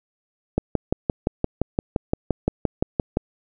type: click train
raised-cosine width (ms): 2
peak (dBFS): -6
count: 16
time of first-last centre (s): 0.58-3.171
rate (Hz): 5.79
effects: none